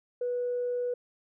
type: tone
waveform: sine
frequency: 490 Hz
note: B4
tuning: 14 cents flat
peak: -27 dBFS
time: 0.21-0.94 s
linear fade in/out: 5 ms
effects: tanh soft clip ceiling -23 dBFS